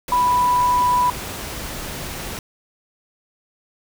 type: tone in noise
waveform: sine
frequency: 987.8 Hz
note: B5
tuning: in tune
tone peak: -14 dBFS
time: 0.12-1.1 s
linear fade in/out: 2 ms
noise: pink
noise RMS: -30 dBFS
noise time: 0.08-2.39 s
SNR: +13 dB
effects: none